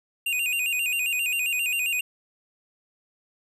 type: tone with vibrato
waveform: square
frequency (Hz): 2629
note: E7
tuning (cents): -5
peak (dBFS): -24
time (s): 0.26-2.01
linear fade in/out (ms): 5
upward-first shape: square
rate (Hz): 7.5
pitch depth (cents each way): 95
effects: none